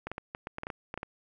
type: clicks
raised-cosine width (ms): 0.5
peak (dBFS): -21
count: 12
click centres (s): 0.07 / 0.116 / 0.181 / 0.349 / 0.471 / 0.584 / 0.634 / 0.669 / 0.702 / 0.941 / 0.976 / 1.031
effects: none